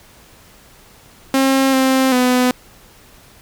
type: tone with pitch steps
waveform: sawtooth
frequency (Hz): 268.1 / 263.4 / 250.6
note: C4 / C4 / B3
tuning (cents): +42 / +12 / +25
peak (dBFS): -8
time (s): 1.34-2.51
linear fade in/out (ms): 2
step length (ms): 390
effects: pink hiss -46 dBFS RMS until 3.41 s